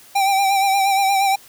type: tone with vibrato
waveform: square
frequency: 784 Hz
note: G5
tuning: in tune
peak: -15 dBFS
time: 0.15-1.36 s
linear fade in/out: 10 ms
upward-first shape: sine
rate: 8.5 Hz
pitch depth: 40 cents each way
effects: white hiss -46 dBFS RMS until 1.48 s